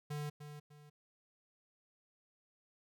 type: tone with echo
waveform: square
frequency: 147.9 Hz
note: D3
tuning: 13 cents sharp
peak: -39 dBFS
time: 0.1-0.3 s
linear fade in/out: 10 ms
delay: 300 ms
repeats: 2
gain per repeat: -9 dB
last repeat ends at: 0.9 s
effects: none